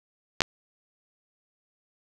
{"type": "clicks", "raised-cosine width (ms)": 0.2, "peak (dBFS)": -4, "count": 2, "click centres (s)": [0.406, 0.419], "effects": []}